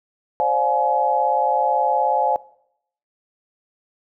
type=chord; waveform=sine; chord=D half-diminished seventh; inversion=third; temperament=just; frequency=528.6 / 587.3 / 704.8 / 845.8 Hz; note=C5 / D5 / F5 / Ab5; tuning=+18 / 0 / +16 / +31 cents; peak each=-24 / -25 / -23 / -19 dBFS; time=0.4-2.36 s; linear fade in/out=0 ms; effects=noise-tail reverb RT60 0.7 s tail -20 dB re dry